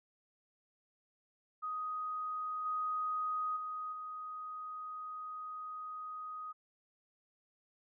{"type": "tone with level steps", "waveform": "sine", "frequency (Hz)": 1250, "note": "D#6", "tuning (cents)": 8, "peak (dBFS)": [-36, -33, -38, -41], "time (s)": [1.62, 6.53], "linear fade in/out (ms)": 20, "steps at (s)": [2.65, 3.56, 3.92], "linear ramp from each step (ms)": 10, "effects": []}